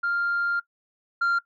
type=tone pair in turn; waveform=sine; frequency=1396.9 / 1388.1 Hz; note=F6 / F6; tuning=0 / -11 cents; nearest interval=unison; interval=11 cents; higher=first; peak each=-21 / -17 dBFS; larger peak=second; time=0.03-0.6 / 1.21-1.39 s; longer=first; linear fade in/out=10 ms; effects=noise-tail reverb RT60 0.1 s tail -20 dB re dry + tanh soft clip ceiling -19 dBFS